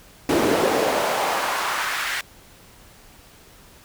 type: noise with high-pass filter sweep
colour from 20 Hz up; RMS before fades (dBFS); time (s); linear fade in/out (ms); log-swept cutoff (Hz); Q
brown; -22; 0.29-2.21; 2; 300 to 1900; 1.7
effects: pink hiss -49 dBFS RMS until 3.84 s